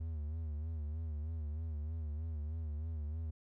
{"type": "tone with vibrato", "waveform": "triangle", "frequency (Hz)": 77.78, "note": "D#2", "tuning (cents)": 0, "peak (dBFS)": -35, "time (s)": [0, 3.31], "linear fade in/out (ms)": 10, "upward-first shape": "sine", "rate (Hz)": 3.2, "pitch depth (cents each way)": 90, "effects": []}